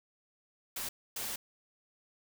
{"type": "noise bursts at uneven times", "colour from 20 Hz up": "white", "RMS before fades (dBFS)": -38, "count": 2, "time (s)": [[0.76, 0.89], [1.16, 1.36]], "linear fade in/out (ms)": 5, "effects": []}